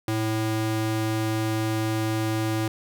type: ring-modulated tone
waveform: square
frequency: 220 Hz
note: A3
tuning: in tune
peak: -21 dBFS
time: 0.08-2.68 s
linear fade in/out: 2 ms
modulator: 108 Hz
effects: none